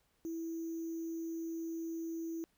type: tone with sample-and-hold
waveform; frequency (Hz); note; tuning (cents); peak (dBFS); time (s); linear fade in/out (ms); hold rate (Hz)
sine; 329.6; E4; 0; -37; 0.25-2.44; 0; 6300
effects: pink hiss -75 dBFS RMS until 2.57 s